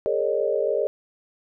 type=tone cluster; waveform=sine; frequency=411.1 / 458.7 / 547 / 609 Hz; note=G#4 / A#4 / C#5 / D#5; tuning=-18 / -28 / -23 / -37 cents; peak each=-26 dBFS; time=0.06-0.87 s; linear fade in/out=0 ms; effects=none